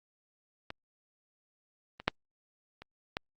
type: clicks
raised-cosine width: 0.3 ms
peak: -23 / -27 / -8 / -30 / -16 dBFS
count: 5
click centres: 0.704 / 2 / 2.08 / 2.82 / 3.169 s
effects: Opus 48 kbps